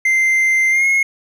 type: tone with pitch glide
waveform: triangle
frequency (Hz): 2084 to 2162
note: C7 to C#7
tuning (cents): -7 to -44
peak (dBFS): -10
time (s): 0.05-1.03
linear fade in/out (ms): 5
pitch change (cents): +63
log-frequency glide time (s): 0.7-0.86
effects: none